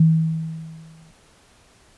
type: tone with exponential decay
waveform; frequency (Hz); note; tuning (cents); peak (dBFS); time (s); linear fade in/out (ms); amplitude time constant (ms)
sine; 161; E3; -41; -9; 0-1.11; 5; 240
effects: pink hiss -54 dBFS RMS until 1.97 s + resampled to 24000 Hz